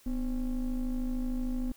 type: ring-modulated tone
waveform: triangle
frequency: 138.59 Hz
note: C#3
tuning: in tune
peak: -24 dBFS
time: 0.06-1.72 s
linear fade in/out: 5 ms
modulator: 112 Hz
effects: white hiss -60 dBFS RMS until 1.76 s